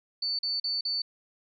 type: tone bursts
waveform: sine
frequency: 4500 Hz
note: C#8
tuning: 25 cents sharp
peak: -27 dBFS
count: 4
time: 0.22-1.02 s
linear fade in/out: 5 ms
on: 170 ms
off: 40 ms
effects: none